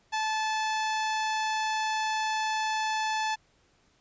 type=tone; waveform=sawtooth; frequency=870 Hz; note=A5; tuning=20 cents flat; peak=-23 dBFS; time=0.12-3.36 s; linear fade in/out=20 ms; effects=pink hiss -66 dBFS RMS until 4 s + resampled to 16000 Hz